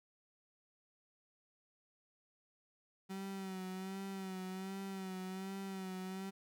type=tone with vibrato; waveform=35% pulse; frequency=190.3 Hz; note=F#3; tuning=49 cents sharp; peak=-40 dBFS; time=3.09-6.31 s; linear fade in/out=20 ms; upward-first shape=sine; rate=1.3 Hz; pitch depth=42 cents each way; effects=none